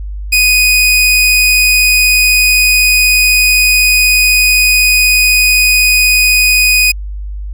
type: tone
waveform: sawtooth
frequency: 2489 Hz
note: D#7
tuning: in tune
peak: -3 dBFS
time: 0.32-6.92 s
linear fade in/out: 10 ms
effects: added 50 Hz sine -19 dBFS peak until 7.53 s